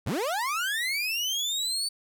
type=linear sweep; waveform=30% pulse; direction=up; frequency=65.41 to 4550 Hz; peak=-24 dBFS; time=0.06-1.89 s; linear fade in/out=10 ms; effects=none